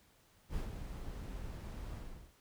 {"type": "noise with ADSR envelope", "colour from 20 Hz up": "brown", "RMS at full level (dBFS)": -37, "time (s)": [0.49, 2.34], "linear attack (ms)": 70, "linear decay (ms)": 120, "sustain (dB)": -7, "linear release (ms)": 380, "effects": ["pink hiss -68 dBFS RMS until 2.4 s"]}